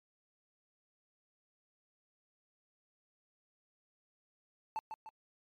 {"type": "tone with echo", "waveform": "triangle", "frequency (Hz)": 880, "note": "A5", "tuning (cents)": 0, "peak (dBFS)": -32, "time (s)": [4.76, 4.79], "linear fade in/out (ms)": 0, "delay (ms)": 150, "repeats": 2, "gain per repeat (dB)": -6, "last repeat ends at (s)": 5.09, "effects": ["MP3 96 kbps"]}